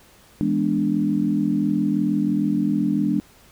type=chord; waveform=sine; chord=E dominant seventh; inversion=none; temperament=equal; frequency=164.81 / 207.7 / 246.9 / 293.7 Hz; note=E3 / G#3 / B3 / D4; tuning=0 / 0 / 0 / 0 cents; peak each=-27 / -22 / -26 / -22 dBFS; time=0.41-3.2 s; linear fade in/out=0 ms; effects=pink hiss -52 dBFS RMS until 3.51 s